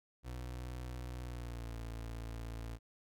30% pulse tone with pitch glide, 61.74 to 56.62 Hz, B1 to A#1, 0 to -50 cents, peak -39 dBFS, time 0.23-2.79 s, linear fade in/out 50 ms, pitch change -150 cents, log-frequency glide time 1.19-1.79 s, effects none

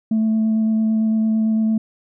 sine tone with vibrato, 220 Hz, A3, in tune, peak -13 dBFS, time 0.11-1.78 s, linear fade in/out 5 ms, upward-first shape square, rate 8.9 Hz, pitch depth 8 cents each way, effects tanh soft clip ceiling -13 dBFS

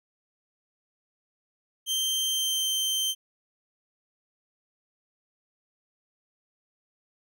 sawtooth tone with pitch glide, 3140 to 3120 Hz, G7 to G7, +2 to -9 cents, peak -22 dBFS, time 1.86-3.15 s, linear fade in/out 50 ms, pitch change -11 cents, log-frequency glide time 2.31-2.67 s, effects none

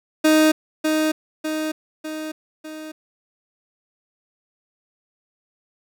30% pulse tone with echo, 311.1 Hz, D#4, in tune, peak -10 dBFS, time 0.24-0.52 s, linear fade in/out 10 ms, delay 600 ms, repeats 4, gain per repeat -5 dB, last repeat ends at 2.92 s, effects none

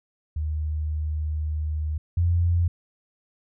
sine tone pair in turn, 76.8 / 86.21 Hz, D#2 / F2, -22 / -22 cents, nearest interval major second, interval 200 cents, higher second, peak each -24 / -18 dBFS, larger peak second, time 0.36-1.98 / 2.17-2.68 s, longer first, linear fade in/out 5 ms, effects none

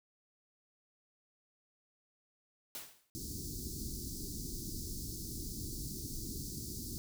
white noise with exponential decay, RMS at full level -41 dBFS, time 2.75-3.1 s, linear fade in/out 1 ms, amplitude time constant 76 ms
pink band-stop noise, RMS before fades -42 dBFS, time 3.15-6.98 s, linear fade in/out 0 ms, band 370 to 4500 Hz, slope 48 dB/octave
effects none

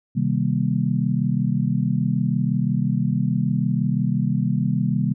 sine chord, C minor seventh, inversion none, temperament just, 130.81 / 156.98 / 196.22 / 235.5 Hz, C3 / Eb3 / G3 / Bb3, 0 / +16 / +2 / +18 cents, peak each -23 / -24 / -23 / -26 dBFS, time 0.15-5.14 s, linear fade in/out 20 ms, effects none

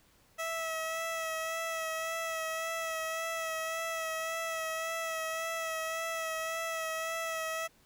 15% pulse tone with vibrato, 650 Hz, E5, 24 cents flat, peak -27 dBFS, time 0.38-7.68 s, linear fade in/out 20 ms, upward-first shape sine, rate 1.8 Hz, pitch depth 22 cents each way, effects pink hiss -65 dBFS RMS until 7.85 s

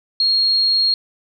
sine tone, 4269 Hz, C8, 34 cents sharp, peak -13 dBFS, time 0.2-0.94 s, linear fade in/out 2 ms, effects none

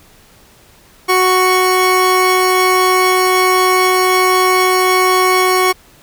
30% pulse tone pair together, 370 / 1108.7 Hz, F#4 / C#6, 0 / 0 cents, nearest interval octave + perfect fifth, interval 1900 cents, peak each -10 dBFS, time 1.08-5.73 s, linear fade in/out 20 ms, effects pink hiss -46 dBFS RMS until 6.02 s

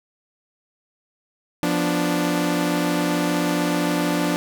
sawtooth chord, B diminished, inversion second, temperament equal, 174.61 / 246.9 / 293.7 Hz, F3 / B3 / D4, 0 / 0 / 0 cents, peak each -20 / -24 / -18 dBFS, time 1.63-4.36 s, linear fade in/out 0 ms, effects none

